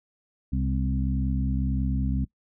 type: harmonic tone with a mistuned harmonic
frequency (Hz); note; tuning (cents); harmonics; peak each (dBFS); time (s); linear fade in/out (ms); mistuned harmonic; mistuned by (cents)
65.5; C2; +2; 1 / 2 / 3 / 4; -26 / -29 / -31 / -32; 0.52-2.25; 10; 3; +33
effects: noise-tail reverb RT60 0.1 s tail -20 dB re dry